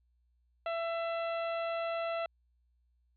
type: harmonic tone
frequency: 668 Hz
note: E5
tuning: 23 cents sharp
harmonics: 1 / 2 / 3 / 4 / 5 / 6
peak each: -33 / -40 / -47 / -45 / -52 / -54 dBFS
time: 0.66-2.26 s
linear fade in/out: 2 ms
effects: added 60 Hz sine -69 dBFS peak until 3.16 s